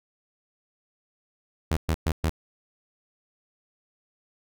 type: tone bursts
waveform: sawtooth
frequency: 79.8 Hz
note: D#2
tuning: 44 cents sharp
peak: -18 dBFS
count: 4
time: 1.71-2.294 s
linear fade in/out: 0 ms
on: 56 ms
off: 120 ms
effects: none